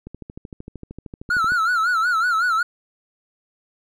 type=click train; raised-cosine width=3 ms; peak=-22 dBFS; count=20; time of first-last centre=0.07-1.52 s; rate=13.1 Hz
type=tone with vibrato; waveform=triangle; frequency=1386 Hz; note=F6; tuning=14 cents flat; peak=-15 dBFS; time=1.3-2.63 s; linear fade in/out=5 ms; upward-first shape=sine; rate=5.4 Hz; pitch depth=120 cents each way
effects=none